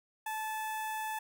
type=tone with notch filter; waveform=sawtooth; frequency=870 Hz; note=A5; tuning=20 cents flat; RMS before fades=-37 dBFS; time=0.26-1.19 s; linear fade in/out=5 ms; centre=4600 Hz; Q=1.1; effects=none